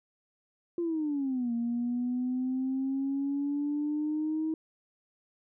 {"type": "exponential two-way sweep", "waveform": "sine", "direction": "down then up", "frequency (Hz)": [349.2, 233.1, 318.5], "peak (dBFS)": -27, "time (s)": [0.78, 4.54], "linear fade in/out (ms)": 2, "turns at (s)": 1.53, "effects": ["tanh soft clip ceiling -23 dBFS"]}